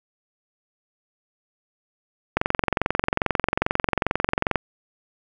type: click train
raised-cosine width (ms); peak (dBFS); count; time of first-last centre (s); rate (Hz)
0.5; -4; 50; 2.37-4.558; 22.4
effects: none